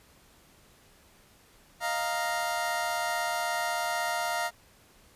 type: chord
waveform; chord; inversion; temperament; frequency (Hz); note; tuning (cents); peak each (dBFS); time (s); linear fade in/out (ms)
25% pulse; Eb suspended second; none; equal; 622.3 / 698.5 / 932.3; Eb5 / F5 / Bb5; 0 / 0 / 0; -33 / -27 / -29; 1.8-4.51; 50
effects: pink hiss -59 dBFS RMS until 5.15 s + resampled to 32000 Hz